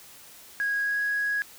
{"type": "tone with pitch glide", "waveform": "sine", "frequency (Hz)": [1648, 1661.4], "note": ["G#6", "G#6"], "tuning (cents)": [-14, 0], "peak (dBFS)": -23, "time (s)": [0.6, 1.42], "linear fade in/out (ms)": 0, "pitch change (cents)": 14, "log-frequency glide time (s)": [0.8, 1.01], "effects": ["tanh soft clip ceiling -20 dBFS", "white hiss -49 dBFS RMS until 1.58 s"]}